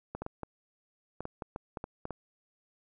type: clicks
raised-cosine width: 1 ms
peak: -23 dBFS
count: 12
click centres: 0.15 / 0.22 / 0.264 / 0.433 / 1.206 / 1.254 / 1.422 / 1.561 / 1.772 / 1.841 / 2.054 / 2.107 s
effects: none